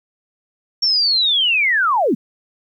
sine linear sweep, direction down, 5520 to 180 Hz, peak -13 dBFS, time 0.82-2.15 s, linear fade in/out 10 ms, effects 9-bit

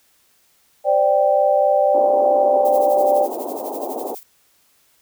sine chord, C suspended second, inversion none, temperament equal, 523.3 / 587.3 / 784 Hz, C5 / D5 / G5, 0 / 0 / 0 cents, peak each -20 / -15 / -18 dBFS, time 0.84-3.28 s, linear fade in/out 50 ms
white band-pass noise, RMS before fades -27 dBFS, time 1.94-4.15 s, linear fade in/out 5 ms, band 260 to 840 Hz, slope 48 dB/octave
violet noise with tremolo, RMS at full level -34 dBFS, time 2.65-4.23 s, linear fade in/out 0 ms, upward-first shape sine, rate 12 Hz, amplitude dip 80%
effects white hiss -59 dBFS RMS until 5.01 s

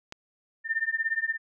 click, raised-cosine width 0.2 ms, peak -21 dBFS, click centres 0.124 s
sine tone with tremolo, 1800 Hz, A6, 39 cents sharp, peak -21 dBFS, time 0.64-1.38 s, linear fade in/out 50 ms, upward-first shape triangle, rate 17 Hz, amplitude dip 100%
effects none

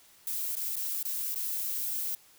violet noise with dropouts, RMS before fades -33 dBFS, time 0.27-2.15 s, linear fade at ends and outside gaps 1 ms, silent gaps 0.553-0.568 / 0.757-0.766 / 1.029-1.052 / 1.345-1.358 s, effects white hiss -59 dBFS RMS until 2.38 s

